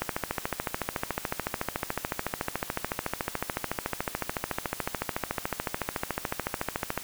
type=click train; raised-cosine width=0.5 ms; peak=-12 dBFS; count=97; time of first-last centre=0.02-6.977 s; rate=13.8 Hz; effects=white hiss -42 dBFS RMS until 7.03 s